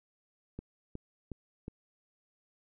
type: click train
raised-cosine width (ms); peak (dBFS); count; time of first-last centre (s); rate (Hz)
3; -27; 4; 0.59-1.681; 2.75
effects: none